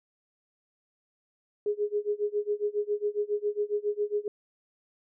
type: tone with tremolo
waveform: sine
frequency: 415.3 Hz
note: G#4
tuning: in tune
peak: -23 dBFS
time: 1.66-4.28 s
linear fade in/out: 2 ms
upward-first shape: sine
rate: 7.3 Hz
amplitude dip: 95%
effects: none